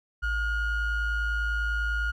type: ring-modulated tone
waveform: triangle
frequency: 740 Hz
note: F#5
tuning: in tune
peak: -20 dBFS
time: 0.22-2.12 s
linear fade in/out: 20 ms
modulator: 685 Hz
effects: none